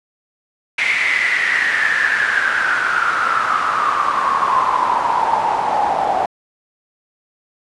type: noise with band-pass filter sweep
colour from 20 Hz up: pink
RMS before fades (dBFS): -17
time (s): 0.78-6.26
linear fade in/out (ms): 5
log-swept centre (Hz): 2200 to 750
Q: 9.4
effects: resampled to 24000 Hz